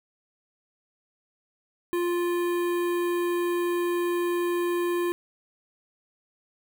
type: tone with notch filter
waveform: square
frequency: 349.2 Hz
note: F4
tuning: in tune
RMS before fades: -26 dBFS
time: 1.93-5.12 s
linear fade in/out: 0 ms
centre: 5400 Hz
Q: 0.63
effects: none